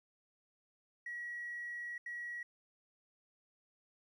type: tone bursts at uneven times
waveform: triangle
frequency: 1917 Hz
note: A#6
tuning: 48 cents sharp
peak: -37 dBFS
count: 2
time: 1.06-1.98 / 2.06-2.43 s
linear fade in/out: 5 ms
effects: tanh soft clip ceiling -38 dBFS